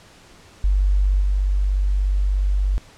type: tone with level steps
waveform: sine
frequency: 48.41 Hz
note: G1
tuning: 21 cents flat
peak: -14 / -16 dBFS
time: 0.64-2.78 s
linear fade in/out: 0 ms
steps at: 1.2 s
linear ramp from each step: 20 ms
effects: pink hiss -48 dBFS RMS until 2.97 s + low-pass 8000 Hz 12 dB/octave